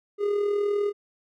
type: tone with amplitude modulation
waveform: triangle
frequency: 409.1 Hz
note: G#4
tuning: 26 cents flat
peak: -18 dBFS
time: 0.18-0.93 s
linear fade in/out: 50 ms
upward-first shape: sine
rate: 39.9 Hz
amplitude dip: 50%
effects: none